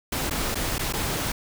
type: noise with dropouts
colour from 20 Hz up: pink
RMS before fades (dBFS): -27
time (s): 0.12-1.32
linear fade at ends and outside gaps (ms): 5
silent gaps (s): 0.298-0.308 / 0.546-0.554 / 0.783-0.792 / 0.926-0.935
effects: none